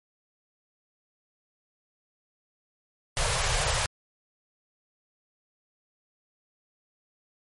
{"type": "band-stop noise", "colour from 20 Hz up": "pink", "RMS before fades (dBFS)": -26, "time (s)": [3.17, 3.86], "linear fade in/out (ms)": 0, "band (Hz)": [150, 450], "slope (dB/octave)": 48, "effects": ["MP3 48 kbps"]}